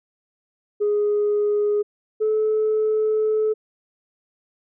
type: tone pair in turn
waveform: sine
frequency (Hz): 415.3 / 432.5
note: G#4 / A4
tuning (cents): 0 / -30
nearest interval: minor second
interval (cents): 70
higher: second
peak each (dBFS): -16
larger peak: neither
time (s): 0.8-1.83 / 2.2-3.54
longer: second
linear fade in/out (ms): 20
effects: tanh soft clip ceiling -14 dBFS